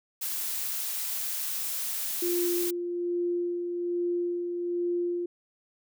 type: noise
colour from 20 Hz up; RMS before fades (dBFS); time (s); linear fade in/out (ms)
blue; -32; 0.21-2.71; 10
type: tone with tremolo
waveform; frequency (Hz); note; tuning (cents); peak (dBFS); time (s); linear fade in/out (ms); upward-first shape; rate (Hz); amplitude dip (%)
sine; 349.5; F4; +1; -25; 2.22-5.26; 5; sine; 1.2; 40
effects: none